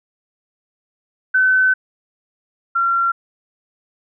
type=tone pair in turn; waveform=sine; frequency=1519 / 1370.1 Hz; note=F#6 / F6; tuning=+45 / -34 cents; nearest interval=major second; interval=179 cents; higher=first; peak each=-11 / -14 dBFS; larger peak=first; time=1.34-1.74 / 2.75-3.12 s; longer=first; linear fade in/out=10 ms; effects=none